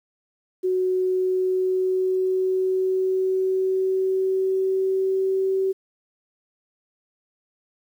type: tone with pitch glide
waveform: sine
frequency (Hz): 370 to 382.8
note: F#4 to G4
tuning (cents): 0 to -41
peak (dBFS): -19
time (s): 0.63-5.73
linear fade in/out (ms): 20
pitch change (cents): +59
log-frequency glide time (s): 0.82-5.53
effects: 9-bit